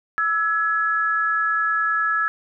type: tone pair together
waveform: sine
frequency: 1318.5 / 1688.8 Hz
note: E6 / G#6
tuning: 0 / +29 cents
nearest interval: major third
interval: 429 cents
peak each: -21 dBFS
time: 0.18-2.28 s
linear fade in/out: 0 ms
effects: none